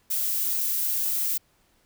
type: noise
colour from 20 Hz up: violet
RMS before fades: -26 dBFS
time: 0.1-1.38 s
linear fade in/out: 10 ms
effects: pink hiss -65 dBFS RMS until 1.85 s